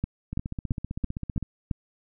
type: two click trains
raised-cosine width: 5 ms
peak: -14 / -19 dBFS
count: 6 / 18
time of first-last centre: 0.04-1.712 / 0.33-1.427 s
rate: 2.99 / 15.5 Hz
effects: none